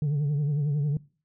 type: tone with vibrato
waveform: sine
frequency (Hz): 146.1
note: D3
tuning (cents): -9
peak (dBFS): -20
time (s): 0.02-0.97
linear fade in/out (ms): 2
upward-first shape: triangle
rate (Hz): 11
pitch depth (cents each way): 90
effects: noise-tail reverb RT60 0.4 s tail -23 dB re dry + tanh soft clip ceiling -22 dBFS